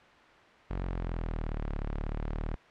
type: exponential two-way sweep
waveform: sawtooth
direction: down then up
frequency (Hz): 46.8 to 35.69 to 38.9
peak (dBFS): -28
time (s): 0.7-2.56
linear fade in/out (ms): 10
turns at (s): 1.75
effects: white hiss -55 dBFS RMS until 2.7 s + low-pass 2000 Hz 12 dB/octave